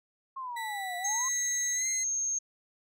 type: exponential two-way sweep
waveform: sine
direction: down then up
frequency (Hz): 1084 to 698.5 to 1084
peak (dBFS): -35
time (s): 0.36-1.29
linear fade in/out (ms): 10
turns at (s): 0.97
type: tone with pitch glide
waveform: 35% pulse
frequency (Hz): 1963 to 2056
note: B6 to C7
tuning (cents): -11 to -31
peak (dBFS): -35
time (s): 0.56-2.04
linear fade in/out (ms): 10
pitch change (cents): +80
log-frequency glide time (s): 1.74-1.86
type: tone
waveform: sine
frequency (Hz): 6430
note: G8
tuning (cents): +43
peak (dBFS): -28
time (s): 1.04-2.39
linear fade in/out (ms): 10
effects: none